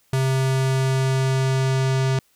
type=tone with low-pass filter sweep; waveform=square; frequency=132.5 Hz; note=C3; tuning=22 cents sharp; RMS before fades=-20 dBFS; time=0.13-2.19 s; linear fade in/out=2 ms; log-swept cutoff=11000 to 6800 Hz; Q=0.99; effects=white hiss -62 dBFS RMS until 2.35 s